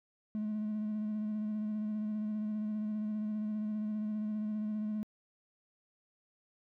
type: tone with vibrato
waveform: triangle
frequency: 213.1 Hz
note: G#3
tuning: 45 cents sharp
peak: -30 dBFS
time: 0.35-5.03 s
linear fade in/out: 0 ms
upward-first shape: square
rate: 15 Hz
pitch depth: 17 cents each way
effects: tanh soft clip ceiling -28 dBFS